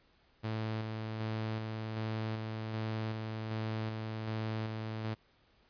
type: tone with tremolo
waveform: sawtooth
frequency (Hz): 110.1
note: A2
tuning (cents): +2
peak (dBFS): -30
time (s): 0.43-5.15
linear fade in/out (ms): 20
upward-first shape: square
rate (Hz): 1.3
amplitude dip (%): 30
effects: pink hiss -68 dBFS RMS until 5.69 s + resampled to 11025 Hz